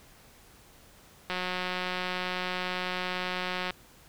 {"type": "click train", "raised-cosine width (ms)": 0.3, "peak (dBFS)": -16, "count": 439, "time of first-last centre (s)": [1.3, 3.707], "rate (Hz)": 182, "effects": ["pink hiss -56 dBFS RMS until 4.08 s"]}